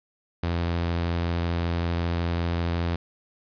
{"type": "tone with vibrato", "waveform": "sawtooth", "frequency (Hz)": 85.3, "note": "F2", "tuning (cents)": -40, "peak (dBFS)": -20, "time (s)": [0.43, 2.96], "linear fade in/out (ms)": 5, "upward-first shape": "sine", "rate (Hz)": 13, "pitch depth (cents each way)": 11, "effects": ["resampled to 11025 Hz", "9-bit"]}